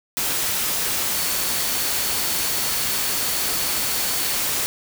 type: tone in noise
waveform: sine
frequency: 4440 Hz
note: C#8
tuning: 2 cents sharp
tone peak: -33 dBFS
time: 1.15-4.37 s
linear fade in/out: 0 ms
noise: white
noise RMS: -23 dBFS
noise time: 0.17-4.66 s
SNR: -13 dB
effects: none